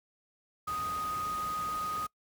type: tone in noise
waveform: sine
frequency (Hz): 1244.5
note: D#6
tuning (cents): 0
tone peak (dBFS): -32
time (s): 0.67-2.07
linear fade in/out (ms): 10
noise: pink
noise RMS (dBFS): -44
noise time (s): 0.67-2.07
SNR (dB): +9
effects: noise-tail reverb RT60 0.1 s tail -23 dB re dry + high-pass 60 Hz 12 dB/octave